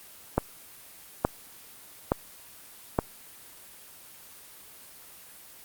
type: click train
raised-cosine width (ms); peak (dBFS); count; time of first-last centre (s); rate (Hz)
1; -7; 4; 0.38-2.989; 1.15
effects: white hiss -49 dBFS RMS until 5.64 s + Opus 24 kbps